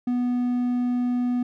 triangle tone, 245.9 Hz, B3, 7 cents flat, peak -19 dBFS, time 0.07-1.43 s, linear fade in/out 5 ms, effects none

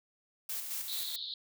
blue noise with tremolo, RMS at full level -37 dBFS, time 0.49-1.16 s, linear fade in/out 5 ms, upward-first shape square, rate 4.6 Hz, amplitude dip 40%
white band-pass noise, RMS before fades -41 dBFS, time 0.88-1.34 s, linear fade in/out 2 ms, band 3500 to 4300 Hz, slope 96 dB/octave
effects none

